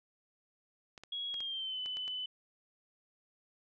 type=clicks; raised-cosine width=0.2 ms; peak=-31 dBFS; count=7; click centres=0.978 / 1.036 / 1.342 / 1.405 / 1.86 / 1.97 / 2.079 s
type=tone with pitch glide; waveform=sine; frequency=3322 to 3011 Hz; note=G#7 to F#7; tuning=0 to +30 cents; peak=-36 dBFS; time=1.12-2.26 s; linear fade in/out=5 ms; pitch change=-170 cents; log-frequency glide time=1.29-1.8 s
effects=none